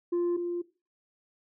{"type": "tone pair in turn", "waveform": "sine", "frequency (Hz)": [348.3, 348.3], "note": ["F4", "F4"], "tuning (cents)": [-5, -5], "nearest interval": "unison", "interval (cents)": 0, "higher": "neither", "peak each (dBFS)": [-22, -28], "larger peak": "first", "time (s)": [[0.12, 0.37], [0.37, 0.62]], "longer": "neither", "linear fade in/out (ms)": 10, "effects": ["noise-tail reverb RT60 0.3 s tail -18 dB re dry", "tanh soft clip ceiling -24 dBFS"]}